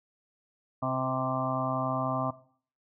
harmonic tone with a mistuned harmonic, 130.5 Hz, C3, 4 cents flat, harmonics 1 / 2 / 4 / 5 / 6 / 7 / 8 / 9, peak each -34 / -34 / -44 / -33 / -37 / -41 / -36 / -35 dBFS, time 0.82-2.31 s, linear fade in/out 10 ms, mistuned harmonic 5, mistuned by -15 cents, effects noise-tail reverb RT60 0.5 s tail -17 dB re dry

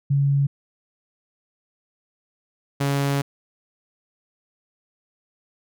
sine / sawtooth tone pair in turn, 140.1 / 140.1 Hz, C#3 / C#3, +19 / +19 cents, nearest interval unison, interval 0 cents, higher neither, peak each -16 dBFS, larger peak neither, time 0.1-0.47 / 2.8-3.22 s, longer second, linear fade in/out 10 ms, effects none

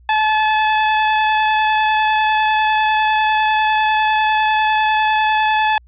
sawtooth tone with vibrato, 863 Hz, A5, 34 cents flat, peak -9 dBFS, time 0.09-5.78 s, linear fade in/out 2 ms, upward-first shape triangle, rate 10 Hz, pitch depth 11 cents each way, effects added 60 Hz sine -44 dBFS peak until 5.87 s + resampled to 8000 Hz

